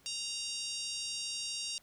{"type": "harmonic tone", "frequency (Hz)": 932.3, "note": "A#5", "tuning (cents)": 0, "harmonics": [3, 4, 5, 6, 7, 8, 9, 10], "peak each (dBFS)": [-43, -44, -42, -42, -47, -48, -50, -48], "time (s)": [0.06, 1.78], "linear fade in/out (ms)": 0, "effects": ["pink hiss -65 dBFS RMS until 1.82 s"]}